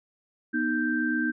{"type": "tone cluster", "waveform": "sine", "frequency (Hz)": [243.1, 310.7, 1567], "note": ["B3", "D#4", "G6"], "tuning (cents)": [-27, -2, -1], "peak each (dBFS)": -28, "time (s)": [0.53, 1.32], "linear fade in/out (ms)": 20, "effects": []}